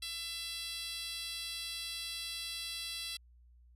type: tone with high-pass filter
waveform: 10% pulse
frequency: 670 Hz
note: E5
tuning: 28 cents sharp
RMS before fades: -41 dBFS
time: 0.02-3.17 s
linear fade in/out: 5 ms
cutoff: 3900 Hz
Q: 1.5
effects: added 60 Hz sine -58 dBFS peak until 3.75 s + resampled to 32000 Hz